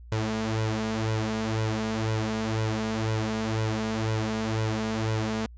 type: tone with flanger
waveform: sawtooth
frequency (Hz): 110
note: A2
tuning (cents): 0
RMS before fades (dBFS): -28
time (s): 0.12-5.46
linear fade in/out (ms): 0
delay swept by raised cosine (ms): 2 to 4.9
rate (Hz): 2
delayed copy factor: +0.7
effects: added 59 Hz sine -43 dBFS peak until 5.57 s + resampled to 16000 Hz